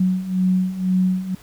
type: beating tone pair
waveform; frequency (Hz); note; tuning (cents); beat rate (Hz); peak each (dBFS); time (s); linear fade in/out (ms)
sine; 183.7 / 185.7; F#3 / F#3; -12 / +7; 2; -22 / -18; 0-1.35; 5
effects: pink hiss -48 dBFS RMS until 1.42 s